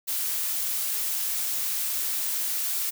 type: noise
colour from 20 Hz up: blue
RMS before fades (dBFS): -28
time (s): 0.07-2.91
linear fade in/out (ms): 20
effects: none